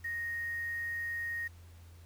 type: tone with quantisation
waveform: sine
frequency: 1864.7 Hz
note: A#6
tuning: in tune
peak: -34 dBFS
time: 0.04-1.48 s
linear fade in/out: 10 ms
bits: 9
effects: added 85 Hz sine -51 dBFS peak until 2.05 s + pink hiss -63 dBFS RMS until 2.05 s